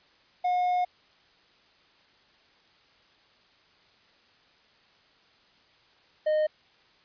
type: tone pair in turn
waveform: triangle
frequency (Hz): 721 / 615.1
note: F#5 / D#5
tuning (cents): -45 / -20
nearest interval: minor third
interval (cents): 275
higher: first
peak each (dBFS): -21 / -20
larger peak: second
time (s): 0.44-0.85 / 6.26-6.47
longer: first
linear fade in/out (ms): 10
effects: white hiss -61 dBFS RMS until 7.04 s + resampled to 11025 Hz